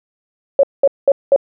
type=tone bursts; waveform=sine; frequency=554.4 Hz; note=C#5; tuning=in tune; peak=-6 dBFS; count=4; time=0.59-1.362 s; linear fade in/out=2 ms; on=43 ms; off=200 ms; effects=none